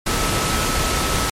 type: tone in noise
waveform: sine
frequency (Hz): 1299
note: E6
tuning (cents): -26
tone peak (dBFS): -27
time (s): 0.06-1.3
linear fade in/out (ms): 5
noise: pink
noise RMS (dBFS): -20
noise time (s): 0.06-1.3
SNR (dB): -10
effects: low-pass 11000 Hz 12 dB/octave + MP3 64 kbps